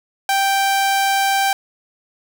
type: tone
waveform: sawtooth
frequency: 784 Hz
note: G5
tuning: in tune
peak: -11 dBFS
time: 0.29-1.53 s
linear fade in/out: 2 ms
effects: 7-bit